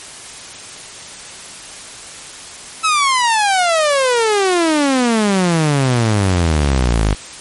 sawtooth exponential sweep, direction down, 1313 to 49 Hz, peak -8 dBFS, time 2.83-7.15 s, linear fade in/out 20 ms, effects white hiss -33 dBFS RMS until 7.4 s + MP3 48 kbps

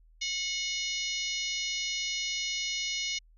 harmonic tone with a mistuned harmonic, 730 Hz, F#5, 24 cents flat, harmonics 3 / 4 / 5 / 6 / 7 / 8 / 9, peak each -36 / -37 / -38 / -39 / -39 / -40 / -41 dBFS, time 0.21-3.19 s, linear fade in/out 10 ms, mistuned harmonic 6, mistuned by -67 cents, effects added 40 Hz sine -56 dBFS peak until 3.37 s

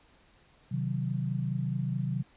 sine chord, C diminished, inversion none, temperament equal, 130.81 / 155.56 / 185 Hz, C3 / Eb3 / Gb3, 0 / 0 / 0 cents, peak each -31 / -34 / -34 dBFS, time 0.71-2.23 s, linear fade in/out 10 ms, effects pink hiss -62 dBFS RMS until 2.36 s + resampled to 8000 Hz

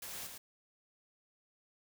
white noise with echo, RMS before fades -45 dBFS, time 0.02-0.27 s, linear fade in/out 5 ms, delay 110 ms, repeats 1, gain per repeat -4 dB, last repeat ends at 0.38 s, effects none

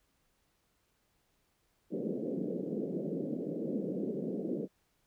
pink band-pass noise, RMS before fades -36 dBFS, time 1.9-4.68 s, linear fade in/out 50 ms, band 170 to 520 Hz, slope 48 dB/octave, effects pink hiss -75 dBFS RMS until 5.06 s

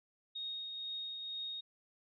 sine tone with tremolo, 3729 Hz, A#7, in tune, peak -38 dBFS, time 0.35-1.61 s, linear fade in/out 10 ms, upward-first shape triangle, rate 2.1 Hz, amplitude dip 35%, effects none

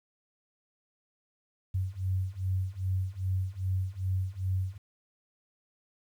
sine beating tone pair, 92.5 / 95 Hz, F#2 / F#2, 0 / +46 cents, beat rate 2.5 Hz, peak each -32 / -31 dBFS, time 1.74-4.78 s, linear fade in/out 10 ms, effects 10-bit

